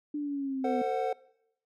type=linear sweep; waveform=sine; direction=down; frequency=297.7 to 247.5 Hz; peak=-30 dBFS; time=0.14-0.82 s; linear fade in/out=5 ms
type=chord; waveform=triangle; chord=F# diminished; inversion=first; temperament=equal with one note detuned; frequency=451.6 / 523.3 / 740 Hz; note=A4 / C5 / F#5; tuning=+45 / 0 / 0 cents; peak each=-30 / -31 / -29 dBFS; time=0.64-1.13 s; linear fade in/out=5 ms
effects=noise-tail reverb RT60 0.8 s tail -22 dB re dry